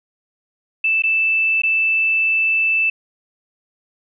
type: tone with dropouts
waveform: sine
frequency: 2642 Hz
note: E7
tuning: 3 cents sharp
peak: -14 dBFS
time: 0.84-2.9 s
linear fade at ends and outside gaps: 5 ms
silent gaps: 1.022-1.036 / 1.619-1.634 s
effects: none